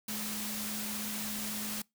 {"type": "tone in noise", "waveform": "sine", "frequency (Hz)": 212, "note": "G#3", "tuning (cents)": 36, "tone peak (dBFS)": -40, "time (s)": [0.08, 1.82], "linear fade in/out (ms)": 5, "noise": "white", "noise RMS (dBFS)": -38, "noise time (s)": [0.08, 1.82], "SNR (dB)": -5, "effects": ["noise-tail reverb RT60 0.2 s tail -25 dB re dry"]}